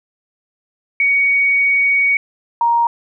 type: tone pair in turn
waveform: sine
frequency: 2242 / 937.5 Hz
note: C#7 / A#5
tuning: +19 / +10 cents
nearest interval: octave + minor third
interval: 1509 cents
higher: first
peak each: -11 dBFS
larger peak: neither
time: 1-2.17 / 2.61-2.87 s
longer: first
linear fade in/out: 2 ms
effects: none